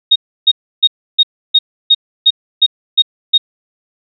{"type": "tone bursts", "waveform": "sine", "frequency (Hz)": 3729, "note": "A#7", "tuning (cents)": 0, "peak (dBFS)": -4, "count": 10, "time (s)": [0.11, 3.38], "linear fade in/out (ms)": 10, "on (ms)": 48, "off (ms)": 310, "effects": []}